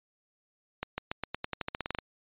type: accelerating click train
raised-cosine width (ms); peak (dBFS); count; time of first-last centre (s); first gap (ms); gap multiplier
0.3; -16; 15; 0.83-1.987; 150; 0.9
effects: resampled to 8000 Hz